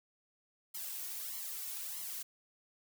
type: noise with flanger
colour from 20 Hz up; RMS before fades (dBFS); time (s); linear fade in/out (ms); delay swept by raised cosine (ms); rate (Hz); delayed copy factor
blue; -42; 0.74-2.23; 10; 0.95 to 2.75; 1.6; +0.95
effects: none